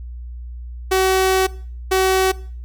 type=tone bursts at uneven times; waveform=sawtooth; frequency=378.1 Hz; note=F#4; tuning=38 cents sharp; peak=-10 dBFS; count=2; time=0.91-1.47 / 1.91-2.32 s; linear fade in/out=10 ms; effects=noise-tail reverb RT60 0.5 s tail -21 dB re dry + added 60 Hz sine -29 dBFS peak until 2.64 s